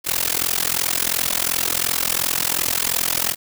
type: noise with amplitude modulation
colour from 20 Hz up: white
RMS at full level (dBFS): -17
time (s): 0.04-3.36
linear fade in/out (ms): 50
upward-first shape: sine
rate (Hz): 42.8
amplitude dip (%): 100
effects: none